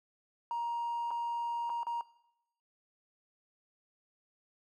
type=tone with dropouts; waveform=triangle; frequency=941 Hz; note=A#5; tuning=16 cents sharp; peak=-29 dBFS; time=0.51-2.01 s; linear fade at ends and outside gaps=1 ms; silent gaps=1.107-1.113 / 1.695-1.7 / 1.832-1.868 s; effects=noise-tail reverb RT60 0.8 s tail -21 dB re dry + tanh soft clip ceiling -29 dBFS